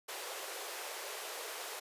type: high-pass noise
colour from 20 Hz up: pink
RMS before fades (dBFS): -43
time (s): 0.08-1.8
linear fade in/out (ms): 10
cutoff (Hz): 390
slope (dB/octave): 48
effects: resampled to 32000 Hz